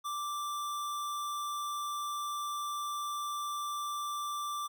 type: tone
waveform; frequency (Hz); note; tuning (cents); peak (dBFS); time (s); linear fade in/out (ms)
square; 1174.7; D6; 0; -35; 0.04-4.68; 20
effects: none